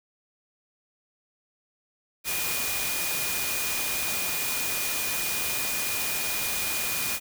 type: tone in noise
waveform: sine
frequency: 2446 Hz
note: D#7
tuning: 30 cents flat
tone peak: -34 dBFS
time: 2.24-7.2 s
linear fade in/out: 50 ms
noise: white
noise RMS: -29 dBFS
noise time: 2.24-7.2 s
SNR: -8 dB
effects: none